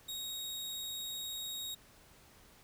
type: tone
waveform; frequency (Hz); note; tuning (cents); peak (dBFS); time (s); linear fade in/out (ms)
sawtooth; 3769; A#7; +18; -36; 0.08-1.75; 10
effects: pink hiss -61 dBFS RMS until 2.63 s